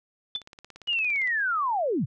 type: tone with exponential decay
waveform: sine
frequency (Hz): 3503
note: A7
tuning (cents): -8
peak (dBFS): -23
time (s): 0.35-0.43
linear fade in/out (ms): 2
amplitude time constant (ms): 16
type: click train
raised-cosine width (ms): 0.2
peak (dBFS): -28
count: 17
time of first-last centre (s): 0.36-1.274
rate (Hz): 17.5
type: linear sweep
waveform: sine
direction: down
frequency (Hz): 2939 to 92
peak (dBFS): -23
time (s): 0.87-2.06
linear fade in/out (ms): 20
effects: none